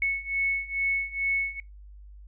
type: beating tone pair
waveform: sine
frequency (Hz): 2204 / 2206.3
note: C#7 / C#7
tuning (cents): -11 / -9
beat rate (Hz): 2.3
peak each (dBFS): -29 / -27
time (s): 0.02-1.6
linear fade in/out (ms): 2
effects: noise-tail reverb RT60 0.2 s tail -25 dB re dry + added 50 Hz sine -44 dBFS peak until 2.27 s